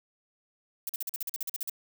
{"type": "noise bursts", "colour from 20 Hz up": "violet", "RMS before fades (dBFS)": -33, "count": 13, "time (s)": [0.87, 1.697], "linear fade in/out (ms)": 2, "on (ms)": 23, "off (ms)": 44, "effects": []}